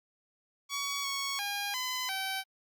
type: tone with pitch steps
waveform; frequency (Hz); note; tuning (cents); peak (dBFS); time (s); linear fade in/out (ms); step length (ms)
10% pulse; 1126 / 1109 / 811 / 1014 / 770; C#6 / C#6 / G#5 / B5 / G5; +27 / 0 / -41 / +45 / -31; -24; 0.69-2.44; 50; 350
effects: Opus 48 kbps